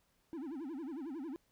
triangle tone with vibrato, 295.8 Hz, D4, 13 cents sharp, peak -38 dBFS, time 0.33-1.36 s, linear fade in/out 0 ms, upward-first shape sine, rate 11 Hz, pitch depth 260 cents each way, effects pink hiss -75 dBFS RMS until 1.51 s

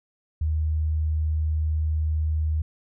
sine tone, 77.78 Hz, D#2, in tune, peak -21 dBFS, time 0.41-2.62 s, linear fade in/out 5 ms, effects none

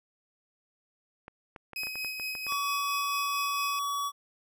clicks, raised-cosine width 0.5 ms, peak -28 dBFS, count 11, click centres 1.281 / 1.562 / 1.733 / 1.834 / 1.87 / 1.956 / 2.047 / 2.198 / 2.352 / 2.467 / 2.523 s
30% pulse tone with tremolo, 2531 Hz, D#7, 29 cents sharp, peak -29 dBFS, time 1.76-3.79 s, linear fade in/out 2 ms, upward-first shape sine, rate 4.4 Hz, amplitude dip 40%
square tone, 1134 Hz, C#6, 39 cents sharp, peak -30 dBFS, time 2.47-4.12 s, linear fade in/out 50 ms
effects none

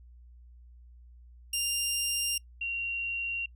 15% pulse / sine tone pair in turn, 2794 / 2756 Hz, F7 / F7, 0 / -24 cents, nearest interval unison, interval 24 cents, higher first, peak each -21 / -30 dBFS, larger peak first, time 1.53-2.38 / 2.61-3.46 s, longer neither, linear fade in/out 5 ms, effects noise-tail reverb RT60 0.1 s tail -26 dB re dry + added 60 Hz sine -50 dBFS peak until 3.55 s

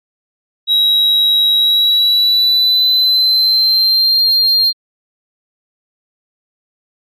sine tone with pitch glide, 3850 to 4198 Hz, B7 to C8, -45 to +5 cents, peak -6 dBFS, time 0.67-4.73 s, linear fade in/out 50 ms, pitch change +150 cents, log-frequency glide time 1.55-4.22 s, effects tanh soft clip ceiling -8 dBFS + AAC 64 kbps

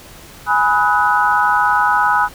sine chord, G# minor seventh, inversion none, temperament equal with one note detuned, 830.6 / 987.8 / 1269.9 / 1480 Hz, G#5 / B5 / D#6 / F#6, 0 / 0 / +35 / 0 cents, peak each -17 dBFS, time 0.46-2.29 s, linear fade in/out 50 ms, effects pink hiss -39 dBFS RMS until 2.34 s

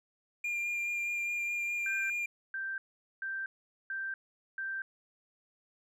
triangle tone with vibrato, 2401 Hz, D7, 38 cents sharp, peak -30 dBFS, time 0.44-2.26 s, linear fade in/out 5 ms, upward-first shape sine, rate 4.8 Hz, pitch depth 12 cents each way
sine tone bursts, 1568 Hz, G6, in tune, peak -34 dBFS, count 5, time 1.86-4.82 s, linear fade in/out 2 ms, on 240 ms, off 440 ms
effects none

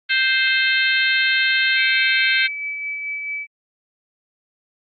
harmonic tone, 523.3 Hz, C5, in tune, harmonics 3 / 4 / 5 / 6 / 7 / 8, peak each -19 / -21 / -23 / -25 / -26 / -27 dBFS, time 0.09-2.48 s, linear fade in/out 20 ms
sine tone with tremolo, 2300 Hz, D7, 37 cents flat, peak -23 dBFS, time 1.75-3.47 s, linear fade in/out 50 ms, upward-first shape sine, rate 4.6 Hz, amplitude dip 30%
effects Opus 32 kbps

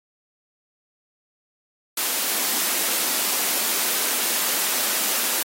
white high-pass noise, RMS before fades -23 dBFS, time 1.97-5.43 s, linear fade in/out 5 ms, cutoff 200 Hz, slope 48 dB/octave, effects AAC 48 kbps

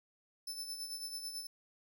sawtooth tone with tremolo, 5274 Hz, E8, in tune, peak -36 dBFS, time 0.47-1.47 s, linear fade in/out 5 ms, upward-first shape sine, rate 9.1 Hz, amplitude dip 55%, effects none

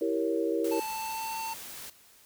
sine chord, E diminished seventh, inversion none, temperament equal, 329.6 / 392 / 466.2 / 554.4 Hz, E4 / G4 / Bb4 / Db5, 0 / 0 / 0 / 0 cents, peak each -30 / -33 / -30 / -35 dBFS, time 0.01-0.8 s, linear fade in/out 5 ms
white noise, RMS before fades -43 dBFS, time 0.64-1.9 s, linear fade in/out 5 ms
square tone with pitch glide, 880 to 899 Hz, A5 to A5, 0 to +37 cents, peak -34 dBFS, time 0.71-1.54 s, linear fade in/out 10 ms, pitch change +37 cents, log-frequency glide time 0.84-1.41 s
effects white hiss -58 dBFS RMS until 2.25 s

